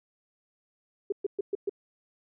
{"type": "tone bursts", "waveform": "sine", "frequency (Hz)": 400, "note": "G4", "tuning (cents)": 35, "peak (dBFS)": -25, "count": 5, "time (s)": [1.1, 1.695], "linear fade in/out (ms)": 5, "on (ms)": 23, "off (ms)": 120, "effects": []}